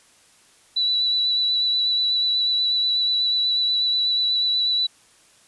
sine tone with vibrato, 3951 Hz, B7, in tune, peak -18 dBFS, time 0.76-4.87 s, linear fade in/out 10 ms, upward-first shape sine, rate 8.2 Hz, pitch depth 16 cents each way, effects white hiss -55 dBFS RMS until 5.47 s + resampled to 24000 Hz

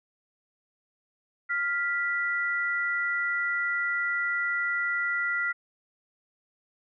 sine tone pair together, 1400 / 1968.5 Hz, F6 / B6, +4 / -6 cents, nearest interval tritone, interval 590 cents, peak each -28 dBFS, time 1.49-5.53 s, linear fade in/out 20 ms, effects none

